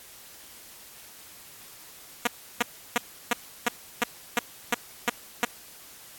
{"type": "tone bursts", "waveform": "5% pulse", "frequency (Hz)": 239.4, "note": "A#3", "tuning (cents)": 46, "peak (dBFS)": -9, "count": 10, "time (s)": [2.25, 5.45], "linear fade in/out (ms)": 5, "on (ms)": 23, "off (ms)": 330, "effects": ["white hiss -48 dBFS RMS until 6.18 s", "AAC 64 kbps"]}